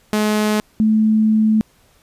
sawtooth / sine tone pair in turn, 212.4 / 217.4 Hz, G#3 / A3, +39 / -21 cents, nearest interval unison, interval 40 cents, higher second, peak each -11 dBFS, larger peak neither, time 0.13-0.6 / 0.8-1.61 s, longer second, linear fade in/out 0 ms, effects pink hiss -55 dBFS RMS until 2.02 s + resampled to 32000 Hz

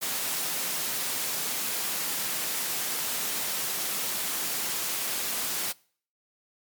white high-pass noise, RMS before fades -30 dBFS, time 0.01-5.73 s, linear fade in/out 20 ms, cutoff 130 Hz, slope 24 dB/octave, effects noise-tail reverb RT60 0.5 s tail -24 dB re dry + MP3 96 kbps

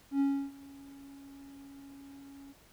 triangle tone with ADSR envelope, 277.2 Hz, C#4, in tune, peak -22 dBFS, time 0.11-2.54 s, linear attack 91 ms, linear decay 310 ms, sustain -24 dB, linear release 31 ms, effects pink hiss -61 dBFS RMS until 2.72 s

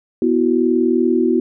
sine chord, B suspended fourth, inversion none, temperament equal, 246.9 / 329.6 / 370 Hz, B3 / E4 / F#4, 0 / 0 / 0 cents, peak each -17 dBFS, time 0.22-1.4 s, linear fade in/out 2 ms, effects none

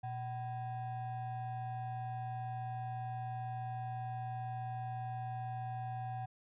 triangle ring-modulated tone, 438.5 Hz, A4, 6 cents flat, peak -33 dBFS, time 0.03-6.26 s, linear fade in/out 10 ms, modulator 319 Hz, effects resampled to 8000 Hz

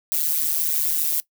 violet noise with amplitude modulation, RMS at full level -18 dBFS, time 0.12-1.2 s, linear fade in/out 0 ms, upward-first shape sine, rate 155 Hz, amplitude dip 100%, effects noise-tail reverb RT60 0.1 s tail -19 dB re dry

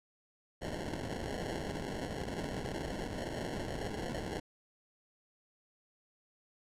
white noise with sample-and-hold, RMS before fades -39 dBFS, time 0.61-4.4 s, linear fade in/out 10 ms, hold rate 1225 Hz, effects low-pass 9000 Hz 12 dB/octave

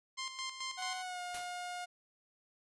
10% pulse tone with tremolo, 1051 Hz, C6, 7 cents sharp, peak -29 dBFS, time 0.17-1.03 s, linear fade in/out 20 ms, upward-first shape square, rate 4.6 Hz, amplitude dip 60%
sawtooth tone with pitch glide, 740 to 714.4 Hz, F#5 to F5, 0 to +39 cents, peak -36 dBFS, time 0.77-1.86 s, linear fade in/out 20 ms, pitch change -61 cents, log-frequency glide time 1.02-1.21 s
white noise with exponential decay, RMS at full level -41 dBFS, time 1.34-1.61 s, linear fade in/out 5 ms, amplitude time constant 58 ms
effects resampled to 24000 Hz

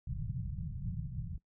white low-pass noise, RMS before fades -39 dBFS, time 0.07-1.38 s, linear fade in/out 2 ms, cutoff 180 Hz, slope 96 dB/octave, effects noise-tail reverb RT60 0.1 s tail -17 dB re dry

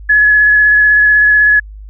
sine tone with vibrato, 1697 Hz, G#6, 37 cents sharp, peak -5 dBFS, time 0.09-1.6 s, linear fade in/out 10 ms, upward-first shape square, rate 16 Hz, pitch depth 10 cents each way, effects added 51 Hz sine -28 dBFS peak until 1.89 s

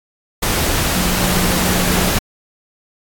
sine tone in noise, 181.3 Hz, F#3, 35 cents flat, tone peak -20 dBFS, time 0.94-2.1 s, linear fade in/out 10 ms, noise pink, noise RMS -17 dBFS, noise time 0.42-2.19 s, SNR -6 dB, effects AAC 64 kbps

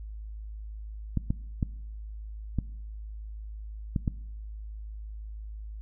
clicks, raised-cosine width 5 ms, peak -14 dBFS, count 6, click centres 1.173 / 1.305 / 1.628 / 2.587 / 3.962 / 4.078 s, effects noise-tail reverb RT60 0.9 s tail -21 dB re dry + added 53 Hz sine -37 dBFS peak until 5.81 s

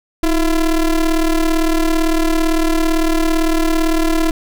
square ring-modulated tone, 169.9 Hz, F3, 47 cents flat, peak -10 dBFS, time 0.23-4.31 s, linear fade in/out 2 ms, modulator 151 Hz, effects none

